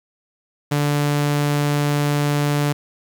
sawtooth tone, 145.8 Hz, D3, 12 cents flat, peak -13 dBFS, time 0.71-2.73 s, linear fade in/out 10 ms, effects 8-bit

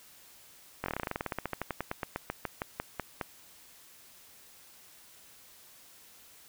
slowing click train, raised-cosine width 0.5 ms, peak -17 dBFS, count 29, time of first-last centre 0.84-3.212 s, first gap 21 ms, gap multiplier 1.09, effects white hiss -56 dBFS RMS until 6.48 s

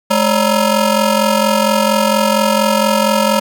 20% pulse ring-modulated tone, 380.3 Hz, F#4, 48 cents sharp, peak -3 dBFS, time 0.1-3.4 s, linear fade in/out 10 ms, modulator 168 Hz, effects none

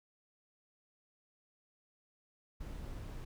brown noise, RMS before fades -44 dBFS, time 2.6-3.25 s, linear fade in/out 10 ms, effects none

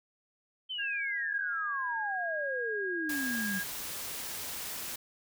sine exponential sweep, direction down, 3136 to 184.9 Hz, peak -34 dBFS, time 0.69-3.6 s, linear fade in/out 20 ms
sine tone, 1634 Hz, G#6, 29 cents flat, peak -33 dBFS, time 0.78-3.64 s, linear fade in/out 20 ms
white noise, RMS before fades -39 dBFS, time 3.09-4.96 s, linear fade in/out 5 ms
effects none

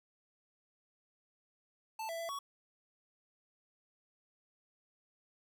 square tone with pitch steps, 882 / 664 / 669 / 1120 Hz, A5 / E5 / E5 / C#6, +4 / +12 / +25 / +18 cents, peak -39 dBFS, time 1.99-2.39 s, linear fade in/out 5 ms, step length 100 ms, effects 11-bit

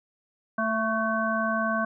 harmonic tone with a mistuned harmonic, 222.1 Hz, A3, 16 cents sharp, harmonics 1 / 3 / 5 / 7, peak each -29 / -29 / -29 / -29 dBFS, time 0.58-1.85 s, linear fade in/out 5 ms, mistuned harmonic 7, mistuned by -29 cents, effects none

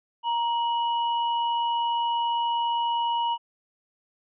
sine tone pair together, 937.4 / 2930 Hz, A#5 / F#7, +9 / -18 cents, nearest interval octave + minor sixth, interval 1973 cents, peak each -23 / -33 dBFS, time 0.23-3.38 s, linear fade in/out 50 ms, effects none

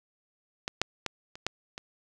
clicks, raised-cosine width 0.2 ms, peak -14 / -7 / -13 / -26 / -11 / -21 dBFS, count 6, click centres 0.679 / 0.816 / 1.063 / 1.355 / 1.466 / 1.779 s, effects none

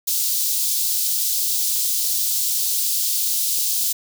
white high-pass noise, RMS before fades -21 dBFS, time 0.07-3.93 s, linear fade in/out 10 ms, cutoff 3900 Hz, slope 24 dB/octave, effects none

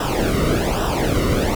brown noise with flanger, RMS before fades -19 dBFS, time 0-1.55 s, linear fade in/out 5 ms, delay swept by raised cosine 0.45 to 1.23 ms, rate 1.2 Hz, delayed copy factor -0.8, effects none

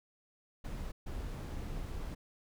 brown noise bursts at uneven times, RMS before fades -40 dBFS, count 2, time 0.64-0.92 / 1.06-2.15 s, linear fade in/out 10 ms, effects none

